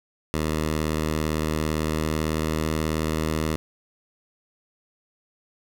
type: tone with pitch glide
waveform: 10% pulse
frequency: 77.78 to 78.55 Hz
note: D#2 to D#2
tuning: 0 to +17 cents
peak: -15 dBFS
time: 0.34-3.56 s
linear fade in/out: 0 ms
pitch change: +17 cents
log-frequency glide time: 1.62-2.72 s
effects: none